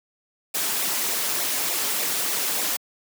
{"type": "noise with flanger", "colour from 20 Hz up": "white", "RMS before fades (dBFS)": -25, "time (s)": [0.54, 2.77], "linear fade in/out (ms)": 10, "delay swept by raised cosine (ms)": [0.62, 6.32], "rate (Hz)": 3.4, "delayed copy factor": -0.7, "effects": ["high-pass 200 Hz 12 dB/octave"]}